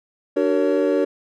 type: tone cluster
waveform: triangle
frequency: 295.7 / 378.3 / 461.9 / 560 Hz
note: D4 / F#4 / A#4 / C#5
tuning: +12 / +38 / -16 / +18 cents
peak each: -20 dBFS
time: 0.36-1.05 s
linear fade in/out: 10 ms
effects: none